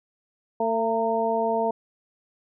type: harmonic tone with a mistuned harmonic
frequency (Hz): 225.4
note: A3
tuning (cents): +42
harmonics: 1 / 2 / 3 / 4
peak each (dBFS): -31 / -26 / -25 / -27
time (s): 0.6-1.71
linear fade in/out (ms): 5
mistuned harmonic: 4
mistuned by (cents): +30
effects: none